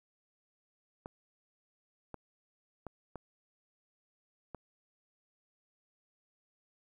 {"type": "clicks", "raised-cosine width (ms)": 1, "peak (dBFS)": -28, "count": 5, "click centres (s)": [1.059, 2.143, 2.867, 3.157, 4.547], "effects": ["11-bit"]}